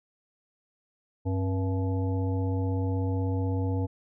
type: harmonic tone with a mistuned harmonic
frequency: 95.7 Hz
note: G2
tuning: 41 cents flat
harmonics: 1 / 3 / 5 / 7 / 9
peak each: -26 / -32 / -36 / -44 / -42 dBFS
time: 1.25-3.87 s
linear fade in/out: 20 ms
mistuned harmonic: 3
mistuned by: -100 cents
effects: none